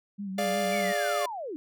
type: tone with vibrato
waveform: sine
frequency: 196 Hz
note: G3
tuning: in tune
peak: -32 dBFS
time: 0.18-0.93 s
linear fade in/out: 20 ms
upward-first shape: sine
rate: 5.5 Hz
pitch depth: 66 cents each way
type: chord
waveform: 45% pulse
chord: D diminished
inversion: second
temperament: equal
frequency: 415.3 / 587.3 / 698.5 Hz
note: Ab4 / D5 / F5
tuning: 0 / 0 / 0 cents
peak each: -35 / -29 / -30 dBFS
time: 0.38-1.26 s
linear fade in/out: 5 ms
type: linear sweep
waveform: sine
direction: down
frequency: 2349 to 278.2 Hz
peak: -33 dBFS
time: 0.72-1.56 s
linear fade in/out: 0 ms
effects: none